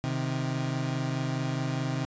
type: tone pair together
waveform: 30% pulse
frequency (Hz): 130.81 / 155.56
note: C3 / D#3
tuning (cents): 0 / 0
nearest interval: minor third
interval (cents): 300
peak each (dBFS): -27 / -30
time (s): 0.04-2.05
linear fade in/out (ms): 0
effects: resampled to 16000 Hz